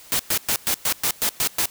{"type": "noise bursts", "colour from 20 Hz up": "white", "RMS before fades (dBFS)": -21, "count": 9, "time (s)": [0.12, 1.657], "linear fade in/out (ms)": 0, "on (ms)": 73, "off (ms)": 110, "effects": ["white hiss -46 dBFS RMS until 1.7 s"]}